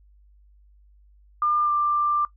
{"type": "tone with pitch glide", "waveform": "sine", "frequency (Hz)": [1201, 1184.5], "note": ["D6", "D6"], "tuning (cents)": [38, 14], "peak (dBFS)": -19, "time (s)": [1.42, 2.25], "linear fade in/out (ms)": 2, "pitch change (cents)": -24, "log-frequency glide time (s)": [1.64, 1.71], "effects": ["noise-tail reverb RT60 0.1 s tail -17 dB re dry", "added 50 Hz sine -52 dBFS peak until 2.36 s"]}